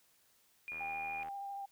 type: tone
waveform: sine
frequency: 2429 Hz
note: D#7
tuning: 42 cents flat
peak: -40 dBFS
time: 0.68-1.23 s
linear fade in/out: 0 ms
type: click train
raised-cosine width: 0.5 ms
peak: -37 dBFS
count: 46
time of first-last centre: 0.72-1.285 s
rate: 79.7 Hz
type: tone with vibrato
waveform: sine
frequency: 796 Hz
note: G5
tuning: 26 cents sharp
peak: -40 dBFS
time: 0.8-1.66 s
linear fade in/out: 10 ms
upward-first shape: sine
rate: 13 Hz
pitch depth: 14 cents each way
effects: white hiss -70 dBFS RMS until 1.71 s